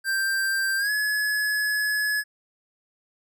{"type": "tone with pitch glide", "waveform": "square", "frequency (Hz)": [1576, 1698.9], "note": ["G6", "G#6"], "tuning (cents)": [9, 39], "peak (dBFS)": -23, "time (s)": [0.04, 2.24], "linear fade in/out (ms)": 50, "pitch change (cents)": 130, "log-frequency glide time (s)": [0.78, 0.91], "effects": []}